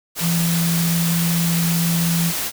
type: tone in noise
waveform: sine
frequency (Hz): 168.7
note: E3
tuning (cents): +40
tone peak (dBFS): -17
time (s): 0.2-2.33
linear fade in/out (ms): 50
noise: white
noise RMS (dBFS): -24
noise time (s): 0.15-2.52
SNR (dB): +4
effects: none